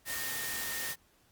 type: tone in noise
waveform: sine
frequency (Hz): 1836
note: A#6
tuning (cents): -27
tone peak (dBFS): -40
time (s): 0.05-0.96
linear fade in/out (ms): 50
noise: white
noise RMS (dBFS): -37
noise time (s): 0.05-0.96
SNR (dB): -6
effects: pink hiss -67 dBFS RMS until 1.31 s + Opus 48 kbps